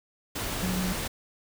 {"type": "tone in noise", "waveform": "sine", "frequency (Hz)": 183.8, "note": "F#3", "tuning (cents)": -11, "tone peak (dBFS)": -28, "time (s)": [0.62, 0.93], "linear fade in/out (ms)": 10, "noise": "pink", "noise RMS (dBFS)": -32, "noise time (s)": [0.35, 1.08], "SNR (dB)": 1, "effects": []}